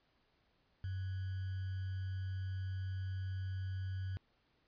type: tone with sample-and-hold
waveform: sine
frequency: 94.7 Hz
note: F#2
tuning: 41 cents sharp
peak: -37 dBFS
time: 0.84-4.17 s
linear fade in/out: 0 ms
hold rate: 1575 Hz
effects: pink hiss -75 dBFS RMS until 4.67 s + resampled to 11025 Hz